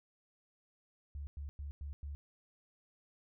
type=tone bursts; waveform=sine; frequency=71.7 Hz; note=D2; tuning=41 cents flat; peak=-40 dBFS; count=5; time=1.15-2.15 s; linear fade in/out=0 ms; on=120 ms; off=100 ms; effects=none